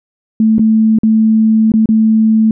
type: tone with dropouts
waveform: sine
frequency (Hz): 220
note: A3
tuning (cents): 0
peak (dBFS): -6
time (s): 0.4-2.51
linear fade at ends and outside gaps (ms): 2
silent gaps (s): 0.583-0.593 / 0.987-1.033 / 1.719-1.738 / 1.858-1.889
effects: none